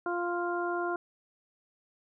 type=harmonic tone; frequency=349.2 Hz; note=F4; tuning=in tune; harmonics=1 / 2 / 3 / 4; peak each=-32 / -35 / -37 / -36 dBFS; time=0.06-0.96 s; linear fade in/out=2 ms; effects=none